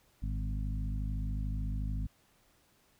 harmonic tone with a mistuned harmonic, 51.3 Hz, G#1, 21 cents flat, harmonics 1 / 2 / 3 / 4 / 5, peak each -33 / -39 / -43 / -45 / -47 dBFS, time 0.22-2.07 s, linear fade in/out 10 ms, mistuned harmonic 2, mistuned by +41 cents, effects pink hiss -68 dBFS RMS until 2.99 s

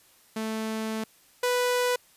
sawtooth tone pair in turn, 220 / 493.9 Hz, A3 / B4, 0 / 0 cents, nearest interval octave + major second, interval 1400 cents, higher second, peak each -25 / -19 dBFS, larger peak second, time 0.36-1.04 / 1.43-1.96 s, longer first, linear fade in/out 5 ms, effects white hiss -59 dBFS RMS until 2.16 s + resampled to 32000 Hz

